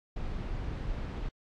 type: noise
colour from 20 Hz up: brown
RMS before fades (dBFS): -35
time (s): 0.16-1.29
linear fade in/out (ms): 5
effects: low-pass 4000 Hz 12 dB/octave + AAC 64 kbps